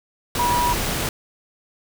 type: tone in noise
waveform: sine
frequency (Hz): 970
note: B5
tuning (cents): -31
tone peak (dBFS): -18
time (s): 0.39-0.73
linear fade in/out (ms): 2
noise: pink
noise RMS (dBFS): -24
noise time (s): 0.35-1.09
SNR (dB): +3
effects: none